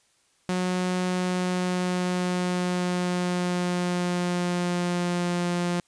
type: tone with pitch glide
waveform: sawtooth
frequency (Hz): 182.1 to 175.39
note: F#3 to F3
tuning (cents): -27 to +8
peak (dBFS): -20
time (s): 0.49-5.8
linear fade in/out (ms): 0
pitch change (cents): -65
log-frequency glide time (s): 1.07-5.49
effects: white hiss -65 dBFS RMS until 5.87 s + resampled to 22050 Hz